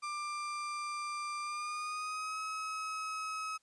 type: tone with pitch glide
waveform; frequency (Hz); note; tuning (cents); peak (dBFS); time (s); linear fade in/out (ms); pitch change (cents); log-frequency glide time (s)
35% pulse; 1187 to 1279.6; D6 to D#6; +18 to +48; -35; 0.02-3.58; 20; +130; 1.41-2.39
effects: white hiss -75 dBFS RMS until 3.62 s + resampled to 22050 Hz